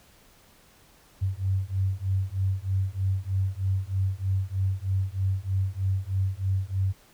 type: beating tone pair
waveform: sine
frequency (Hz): 94.2 / 97.4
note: F#2 / G2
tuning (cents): +32 / -11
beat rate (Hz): 3.2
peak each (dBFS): -27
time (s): 1.21-6.93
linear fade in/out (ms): 20
effects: pink hiss -57 dBFS RMS until 7.13 s